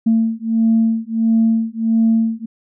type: beating tone pair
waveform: sine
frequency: 224.6 / 226.1 Hz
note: A3 / A3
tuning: +36 / +47 cents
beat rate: 1.5 Hz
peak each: -15 dBFS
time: 0.06-2.46 s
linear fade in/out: 10 ms
effects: tanh soft clip ceiling -6 dBFS